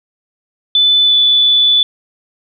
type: tone with pitch glide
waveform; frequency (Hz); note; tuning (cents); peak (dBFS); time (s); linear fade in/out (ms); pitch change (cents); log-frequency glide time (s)
sine; 3500 to 3474; A7 to A7; -10 to -23; -7; 0.75-1.83; 2; -13; 1.04-1.15
effects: none